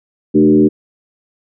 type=tone with frequency modulation; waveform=sine; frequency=299.4 Hz; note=D4; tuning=33 cents sharp; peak=-6 dBFS; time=0.34-0.69 s; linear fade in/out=20 ms; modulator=81.8 Hz; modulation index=1.2; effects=none